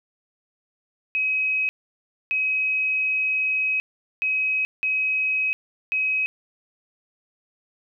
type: tone bursts at uneven times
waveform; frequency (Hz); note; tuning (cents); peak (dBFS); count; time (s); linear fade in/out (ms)
sine; 2541; D#7; +36; -20; 5; 1.15-1.69 / 2.31-3.8 / 4.22-4.65 / 4.83-5.53 / 5.92-6.26; 0
effects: none